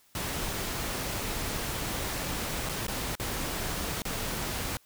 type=noise with dropouts; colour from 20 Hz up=pink; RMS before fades=-33 dBFS; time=0.15-4.77 s; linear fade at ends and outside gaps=1 ms; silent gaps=2.69-2.694 / 2.868-2.881 / 3.153-3.198 / 4.02-4.052 s; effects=white hiss -63 dBFS RMS until 4.85 s